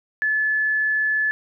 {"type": "tone", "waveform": "sine", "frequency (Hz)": 1727, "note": "A6", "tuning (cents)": -33, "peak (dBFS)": -18, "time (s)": [0.22, 1.31], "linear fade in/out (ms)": 0, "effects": []}